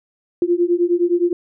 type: beating tone pair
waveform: sine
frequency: 344 / 353.7 Hz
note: F4 / F4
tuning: -26 / +22 cents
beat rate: 9.7 Hz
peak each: -17 dBFS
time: 0.42-1.33 s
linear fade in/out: 2 ms
effects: none